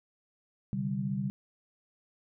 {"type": "chord", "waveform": "sine", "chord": "C suspended second", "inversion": "none", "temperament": "equal with one note detuned", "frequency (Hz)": [131.72, 146.83, 196], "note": ["C3", "D3", "G3"], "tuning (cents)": [12, 0, 0], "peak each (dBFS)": [-35, -36, -32], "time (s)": [0.73, 1.3], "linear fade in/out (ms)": 0, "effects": []}